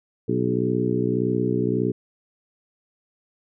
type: harmonic tone with a mistuned harmonic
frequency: 61.74 Hz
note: B1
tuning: in tune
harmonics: 2 / 3 / 4 / 5 / 6 / 7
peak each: -27 / -27 / -27 / -27 / -27 / -27 dBFS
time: 0.28-1.92 s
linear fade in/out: 10 ms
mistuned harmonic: 7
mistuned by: -26 cents
effects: none